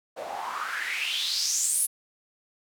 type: noise with band-pass filter sweep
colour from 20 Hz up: white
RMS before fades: -29 dBFS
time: 0.16-1.87 s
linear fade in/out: 20 ms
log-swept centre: 570 to 11000 Hz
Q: 5.5
effects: none